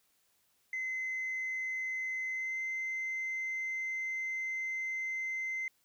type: tone with pitch glide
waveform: sine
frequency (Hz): 2052 to 2071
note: C7 to C7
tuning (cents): -34 to -18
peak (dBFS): -32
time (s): 0.73-5.68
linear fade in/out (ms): 2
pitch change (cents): +16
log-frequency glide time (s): 2.32-2.57
effects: tanh soft clip ceiling -31 dBFS + white hiss -73 dBFS RMS until 5.84 s